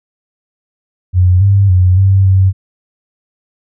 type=tone with pitch steps; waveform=sine; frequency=90.7 / 99.1 / 91.3 / 96.7 / 95.1 Hz; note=F#2 / G2 / F#2 / G2 / F#2; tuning=-34 / +19 / -23 / -23 / +48 cents; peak=-5 dBFS; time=1.13-2.53 s; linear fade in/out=50 ms; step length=280 ms; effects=none